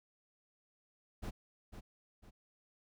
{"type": "noise with echo", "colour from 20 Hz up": "brown", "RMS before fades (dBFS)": -40, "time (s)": [1.22, 1.31], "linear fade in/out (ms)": 20, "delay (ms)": 500, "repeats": 2, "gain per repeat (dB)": -8, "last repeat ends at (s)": 2.31, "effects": []}